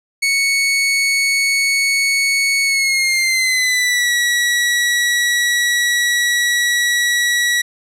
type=tone with pitch glide; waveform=sawtooth; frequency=2217 to 1930 Hz; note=C#7 to B6; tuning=0 to -40 cents; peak=-10 dBFS; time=0.22-7.62 s; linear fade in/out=10 ms; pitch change=-240 cents; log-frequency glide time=2.64-4.12 s; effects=low-pass 11000 Hz 12 dB/octave